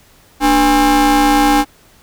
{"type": "ring-modulated tone", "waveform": "40% pulse", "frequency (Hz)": 261.6, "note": "C4", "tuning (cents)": 0, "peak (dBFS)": -5, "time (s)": [0.4, 1.65], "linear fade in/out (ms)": 50, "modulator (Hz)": 555, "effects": ["pink hiss -48 dBFS RMS until 2.02 s"]}